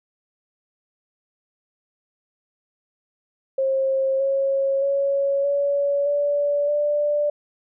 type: tone with pitch steps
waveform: sine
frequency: 535 / 545.3 / 555.8 / 566.5 / 577.4 / 588.5 Hz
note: C5 / C#5 / C#5 / C#5 / D5 / D5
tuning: +38 / -29 / +4 / +37 / -30 / +3 cents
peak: -18 dBFS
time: 3.58-7.3 s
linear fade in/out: 5 ms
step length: 620 ms
effects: none